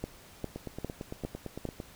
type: two click trains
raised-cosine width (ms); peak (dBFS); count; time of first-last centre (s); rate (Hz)
2; -20 / -24; 5 / 12; 0.04-1.653 / 0.56-1.802; 2.48 / 8.86
effects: pink hiss -54 dBFS RMS until 1.95 s